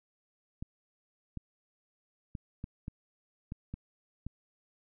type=clicks; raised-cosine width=5 ms; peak=-26 dBFS; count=8; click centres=0.625 / 1.373 / 2.352 / 2.641 / 2.881 / 3.521 / 3.74 / 4.266 s; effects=none